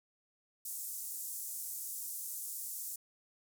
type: band-pass noise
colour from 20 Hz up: white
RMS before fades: -42 dBFS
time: 0.65-2.96 s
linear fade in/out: 5 ms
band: 7000 to 16000 Hz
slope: 24 dB/octave
effects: none